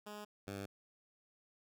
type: tone pair in turn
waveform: 10% pulse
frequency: 208.8 / 99 Hz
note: G#3 / G2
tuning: +10 / +18 cents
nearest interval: octave + minor second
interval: 1292 cents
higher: first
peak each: -38 / -34 dBFS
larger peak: second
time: 0.06-0.25 / 0.47-0.66 s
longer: neither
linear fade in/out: 10 ms
effects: none